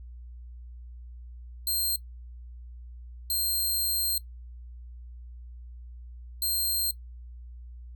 10% pulse tone bursts at uneven times, 4186 Hz, C8, in tune, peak -19 dBFS, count 3, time 1.67-1.96 / 3.3-4.18 / 6.42-6.91 s, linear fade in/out 2 ms, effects noise-tail reverb RT60 0.1 s tail -19 dB re dry + added 60 Hz sine -41 dBFS peak until 7.95 s

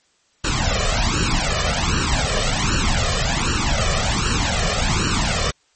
pink noise with flanger, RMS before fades -19 dBFS, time 0.44-5.51 s, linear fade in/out 5 ms, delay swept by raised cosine 0.7 to 1.7 ms, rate 1.3 Hz, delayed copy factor +0.9, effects white hiss -61 dBFS RMS until 5.75 s + MP3 32 kbps

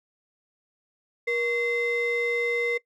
triangle ring-modulated tone, 795 Hz, G5, 24 cents sharp, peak -18 dBFS, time 1.27-2.78 s, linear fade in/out 10 ms, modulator 1270 Hz, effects noise-tail reverb RT60 0.1 s tail -20 dB re dry

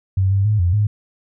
sine tone with pitch steps, 95.4 / 98.3 / 106.5 / 87.6 / 104.8 Hz, G2 / G2 / G#2 / F2 / G#2, -47 / +5 / +44 / +6 / +16 cents, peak -13 dBFS, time 0.17-0.87 s, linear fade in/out 5 ms, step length 140 ms, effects none

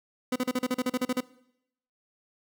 30% pulse tone bursts, 252 Hz, B3, 35 cents sharp, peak -22 dBFS, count 12, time 0.32-1.206 s, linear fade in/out 5 ms, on 39 ms, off 38 ms, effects noise-tail reverb RT60 0.8 s tail -21 dB re dry

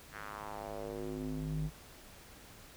square tone with band-pass filter sweep, 51.91 Hz, G#1, in tune, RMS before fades -40 dBFS, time 0.11-1.71 s, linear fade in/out 50 ms, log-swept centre 1700 to 130 Hz, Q 2.5, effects pink hiss -55 dBFS RMS until 2.76 s

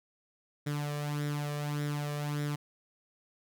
sawtooth tone with flanger, 146.83 Hz, D3, in tune, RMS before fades -34 dBFS, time 0.66-2.56 s, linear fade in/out 10 ms, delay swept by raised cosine 0.54 to 1.74 ms, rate 1.7 Hz, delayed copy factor +0.6, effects none

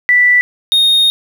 sine / triangle tone pair in turn, 1971 / 3706 Hz, B6 / A#7, -4 / -11 cents, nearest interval major seventh, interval 1093 cents, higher second, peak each -6 dBFS, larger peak neither, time 0.09-0.41 / 0.72-1.1 s, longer second, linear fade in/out 0 ms, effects 7-bit

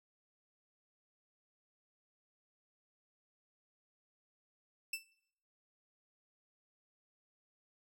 sawtooth tone with exponential decay, 2658 Hz, E7, 14 cents sharp, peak -30 dBFS, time 4.93-5.05 s, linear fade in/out 5 ms, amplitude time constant 26 ms, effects noise-tail reverb RT60 0.7 s tail -21 dB re dry

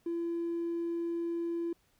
triangle tone, 338.5 Hz, E4, 46 cents sharp, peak -28 dBFS, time 0.06-1.73 s, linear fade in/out 5 ms, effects tanh soft clip ceiling -28 dBFS + pink hiss -71 dBFS RMS until 1.99 s

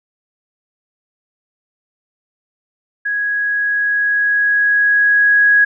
sine tone with level ramp, 1661.2 Hz, G#6, in tune, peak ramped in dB -16 to -7 dBFS, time 3.05-5.65 s, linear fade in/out 10 ms, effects none

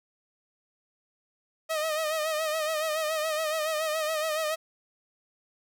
sawtooth tone with vibrato, 625 Hz, D#5, 8 cents sharp, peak -23 dBFS, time 1.69-4.56 s, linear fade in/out 20 ms, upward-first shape sine, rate 7.1 Hz, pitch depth 59 cents each way, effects none

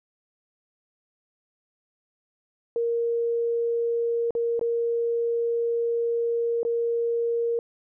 sine tone with dropouts, 467.2 Hz, A#4, 4 cents sharp, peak -22 dBFS, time 2.76-7.59 s, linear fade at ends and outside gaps 1 ms, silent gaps 4.307-4.351 / 4.594-4.612 / 6.631-6.65 s, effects none

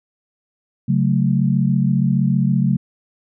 sine chord, F# minor, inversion second, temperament equal, 138.59 / 185 / 220 Hz, C#3 / F#3 / A3, 0 / 0 / 0 cents, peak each -17 / -18 / -20 dBFS, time 0.88-2.77 s, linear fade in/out 10 ms, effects none

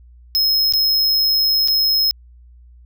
square tone with dropouts, 5150 Hz, E8, 41 cents flat, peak -14 dBFS, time 0.35-2.11 s, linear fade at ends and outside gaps 0 ms, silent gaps 0.724-0.736 / 1.676-1.683 s, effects added 60 Hz sine -42 dBFS peak until 2.85 s

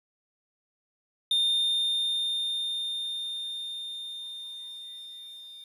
triangle tone with level ramp, 3629 Hz, A#7, 47 cents flat, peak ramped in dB -20 to -42 dBFS, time 1.31-5.64 s, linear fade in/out 2 ms, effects resampled to 32000 Hz + 10-bit

